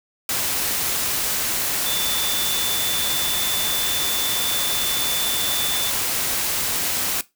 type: tone in noise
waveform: sine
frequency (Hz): 3520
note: A7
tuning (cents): 0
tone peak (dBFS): -24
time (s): 1.86-5.9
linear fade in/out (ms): 2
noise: white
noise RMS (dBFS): -23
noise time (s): 0.29-7.21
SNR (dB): -4
effects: noise-tail reverb RT60 0.2 s tail -18 dB re dry